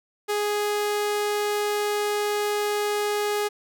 sawtooth tone, 415.3 Hz, G#4, in tune, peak -19 dBFS, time 0.28-3.49 s, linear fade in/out 20 ms, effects none

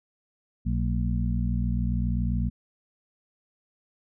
harmonic tone with a mistuned harmonic, 60.5 Hz, B1, 35 cents flat, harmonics 1 / 2 / 3 / 4, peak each -26 / -29 / -31 / -32 dBFS, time 0.65-2.5 s, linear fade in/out 20 ms, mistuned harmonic 4, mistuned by -97 cents, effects none

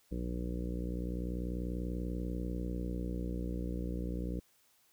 harmonic tone, 60.3 Hz, B1, 41 cents flat, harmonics 1 / 2 / 3 / 4 / 5 / 6 / 7 / 8 / 9, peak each -37 / -47 / -40 / -48 / -43 / -49 / -51 / -48 / -54 dBFS, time 0.11-4.4 s, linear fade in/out 10 ms, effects white hiss -69 dBFS RMS until 4.92 s

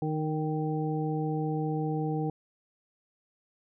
harmonic tone with a mistuned harmonic, 154.7 Hz, D#3, 10 cents flat, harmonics 1 / 2 / 3 / 5, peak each -30 / -33 / -35 / -37 dBFS, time 0.02-2.3 s, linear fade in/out 2 ms, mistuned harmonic 5, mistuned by +16 cents, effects none

